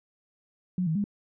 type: tone with pitch steps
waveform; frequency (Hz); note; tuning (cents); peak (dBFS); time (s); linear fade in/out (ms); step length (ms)
sine; 181.7 / 159.3 / 203.7; F#3 / D#3 / G#3; -31 / +41 / -33; -24; 0.78-1.041; 2; 87
effects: none